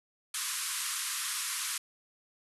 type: band-pass noise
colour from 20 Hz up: white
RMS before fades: -35 dBFS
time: 0.34-1.78 s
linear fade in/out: 5 ms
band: 1000 to 12000 Hz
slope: 96 dB/octave
effects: none